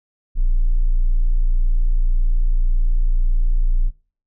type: tone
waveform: triangle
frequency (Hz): 29.09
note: A#0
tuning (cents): -3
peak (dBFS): -9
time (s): 0.35-3.91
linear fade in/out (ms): 50
effects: noise-tail reverb RT60 0.4 s tail -22 dB re dry + tanh soft clip ceiling -10 dBFS